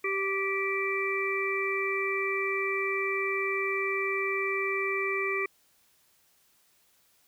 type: harmonic tone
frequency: 390 Hz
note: G4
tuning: 9 cents flat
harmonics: 1 / 3 / 5 / 6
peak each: -31 / -35 / -34 / -31 dBFS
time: 0.04-5.46 s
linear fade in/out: 5 ms
effects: white hiss -66 dBFS RMS until 7.27 s

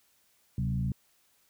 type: tone with frequency modulation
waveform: sine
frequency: 130 Hz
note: C3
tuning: 11 cents flat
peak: -27 dBFS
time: 0.58-0.92 s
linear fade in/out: 2 ms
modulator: 56.2 Hz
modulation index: 1.1
effects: white hiss -68 dBFS RMS until 1.49 s

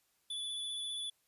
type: tone with vibrato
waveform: square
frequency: 3455 Hz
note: A7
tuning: 32 cents flat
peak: -38 dBFS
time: 0.3-1.1 s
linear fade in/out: 5 ms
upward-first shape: triangle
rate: 15 Hz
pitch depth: 19 cents each way
effects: white hiss -75 dBFS RMS until 1.27 s + resampled to 32000 Hz

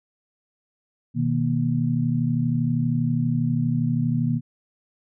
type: tone cluster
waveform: sine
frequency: 124.1 / 156.6 / 237.1 Hz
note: B2 / D#3 / A#3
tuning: +9 / +11 / +30 cents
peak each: -24 dBFS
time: 1.14-4.41 s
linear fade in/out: 50 ms
effects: none

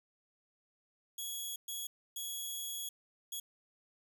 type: tone bursts at uneven times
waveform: 10% pulse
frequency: 3346 Hz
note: G#7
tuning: 12 cents sharp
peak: -31 dBFS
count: 4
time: 1.18-1.56 / 1.68-1.87 / 2.16-2.89 / 3.32-3.4 s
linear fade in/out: 5 ms
effects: none

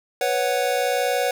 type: chord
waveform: square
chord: B suspended second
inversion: none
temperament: equal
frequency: 493.9 / 554.4 / 740 Hz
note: B4 / C#5 / F#5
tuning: 0 / 0 / 0 cents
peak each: -25 dBFS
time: 0.21-1.31 s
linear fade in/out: 2 ms
effects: none

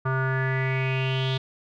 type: tone with low-pass filter sweep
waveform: square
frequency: 131.7 Hz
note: C3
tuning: 12 cents sharp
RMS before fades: -25 dBFS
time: 0.05-1.38 s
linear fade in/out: 10 ms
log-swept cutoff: 1300 to 3600 Hz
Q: 6.4
effects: none

